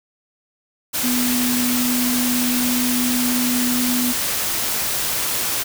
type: tone in noise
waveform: sine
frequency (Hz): 246.9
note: B3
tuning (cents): 0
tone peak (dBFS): -19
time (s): 1.03-4.13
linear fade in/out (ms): 20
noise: white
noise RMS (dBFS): -22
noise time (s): 0.93-5.64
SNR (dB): 0
effects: none